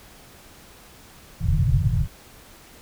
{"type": "low-pass noise", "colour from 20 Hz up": "white", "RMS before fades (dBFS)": -20, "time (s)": [1.4, 2.08], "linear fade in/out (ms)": 50, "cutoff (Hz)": 160, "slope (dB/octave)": 96, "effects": ["pink hiss -48 dBFS RMS until 2.81 s"]}